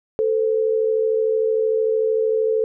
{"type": "tone pair together", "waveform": "sine", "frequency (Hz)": [441.4, 514.6], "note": ["A4", "C5"], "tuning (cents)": [5, -29], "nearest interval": "minor third", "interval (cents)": 266, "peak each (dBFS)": [-17, -24], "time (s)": [0.19, 2.64], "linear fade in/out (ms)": 0, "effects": []}